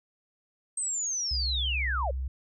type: linear sweep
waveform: sine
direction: down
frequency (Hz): 8380 to 492.8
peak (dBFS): -28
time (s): 0.77-2.11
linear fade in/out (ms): 5
type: tone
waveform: sine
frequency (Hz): 65.41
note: C2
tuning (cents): 0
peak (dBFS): -29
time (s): 1.31-2.28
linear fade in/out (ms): 5
effects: none